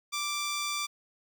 10% pulse tone, 1174.7 Hz, D6, in tune, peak -22 dBFS, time 0.12-0.87 s, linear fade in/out 20 ms, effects none

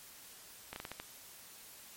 slowing click train, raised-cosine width 0.3 ms, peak -25 dBFS, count 6, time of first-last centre 0.73-1 s, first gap 31 ms, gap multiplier 1.28, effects white hiss -54 dBFS RMS until 1.96 s + MP3 64 kbps

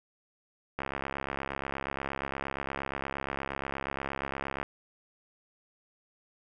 click train, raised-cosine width 0.5 ms, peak -18 dBFS, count 264, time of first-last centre 0.79-4.629 s, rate 68.5 Hz, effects none

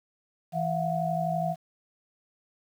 sine tone cluster, 164.6 / 673 / 725 Hz, E3 / E5 / F#5, -2 / +36 / -35 cents, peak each -30 dBFS, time 0.52-1.56 s, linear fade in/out 50 ms, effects 9-bit

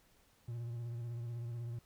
triangle tone with vibrato, 118.2 Hz, A#2, 24 cents sharp, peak -37 dBFS, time 0.48-1.79 s, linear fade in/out 5 ms, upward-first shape sine, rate 16 Hz, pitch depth 38 cents each way, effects pink hiss -69 dBFS RMS until 1.85 s

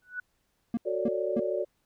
sine tone with exponential growth, 1480 Hz, F#6, in tune, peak -29 dBFS, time 0.02-0.2 s, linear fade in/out 5 ms, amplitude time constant 39 ms
triangle tone bursts, 233.1 Hz, A#3, in tune, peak -23 dBFS, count 3, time 0.74-1.396 s, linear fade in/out 2 ms, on 32 ms, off 280 ms
sine chord, D major seventh, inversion first, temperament equal with one note detuned, 370 / 448.7 / 554.4 / 587.3 Hz, F#4 / A4 / C#5 / D5, 0 / +34 / 0 / 0 cents, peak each -32 / -34 / -34 / -31 dBFS, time 0.85-1.65 s, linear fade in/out 20 ms
effects pink hiss -74 dBFS RMS until 1.85 s

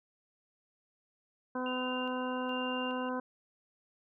harmonic tone, 253.6 Hz, B3, 46 cents sharp, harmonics 1 / 2 / 3 / 4 / 5 / 6, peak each -36 / -38 / -44 / -39 / -48 / -44 dBFS, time 1.55-3.2 s, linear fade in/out 5 ms
sine tone with tremolo, 2794 Hz, F7, in tune, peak -39 dBFS, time 1.66-3.09 s, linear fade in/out 2 ms, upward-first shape square, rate 1.2 Hz, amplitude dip 60%
effects none

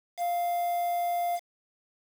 triangle tone with quantisation, 698.5 Hz, F5, in tune, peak -24 dBFS, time 0.17-1.4 s, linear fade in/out 50 ms, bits 7, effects none

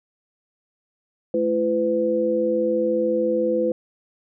sine tone cluster, 217 / 338 / 504 Hz, A3 / E4 / B4, -24 / +43 / +35 cents, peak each -27 / -24 / -20 dBFS, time 1.34-3.72 s, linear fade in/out 2 ms, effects none

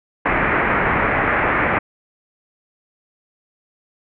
white low-pass noise, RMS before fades -18 dBFS, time 0.25-1.79 s, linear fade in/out 10 ms, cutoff 2200 Hz, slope 48 dB/octave, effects none

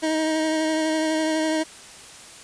25% pulse tone with vibrato, 314.9 Hz, D#4, 21 cents sharp, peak -17 dBFS, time 0.02-1.64 s, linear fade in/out 20 ms, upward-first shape sine, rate 12 Hz, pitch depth 19 cents each way, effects white hiss -43 dBFS RMS until 2.43 s + resampled to 22050 Hz

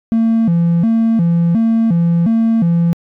triangle tone with vibrato, 196 Hz, G3, in tune, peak -7 dBFS, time 0.12-2.93 s, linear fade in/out 0 ms, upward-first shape square, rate 1.4 Hz, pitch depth 250 cents each way, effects tanh soft clip ceiling -4 dBFS

